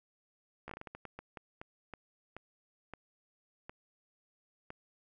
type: slowing click train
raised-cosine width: 0.5 ms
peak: -29 dBFS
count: 17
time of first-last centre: 0.68-4.704 s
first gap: 14 ms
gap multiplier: 1.33
effects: none